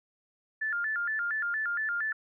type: tone with vibrato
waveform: sine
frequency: 1568 Hz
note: G6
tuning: in tune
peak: -28 dBFS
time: 0.61-2.13 s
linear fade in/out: 10 ms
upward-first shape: square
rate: 4.3 Hz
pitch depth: 190 cents each way
effects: none